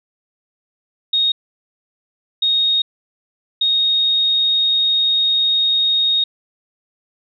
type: tone bursts at uneven times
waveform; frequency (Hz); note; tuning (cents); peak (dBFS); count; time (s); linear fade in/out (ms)
sine; 3729; A#7; 0; -13; 3; 1.13-1.32 / 2.42-2.82 / 3.61-6.24; 5
effects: none